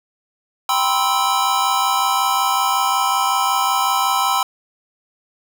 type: chord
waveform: square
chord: C major seventh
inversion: second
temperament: just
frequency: 784.9 / 981.1 / 1046.5 / 1308.1 Hz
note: G5 / B5 / C6 / E6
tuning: +2 / -12 / 0 / -14 cents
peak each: -22 dBFS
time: 0.69-4.43 s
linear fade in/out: 2 ms
effects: none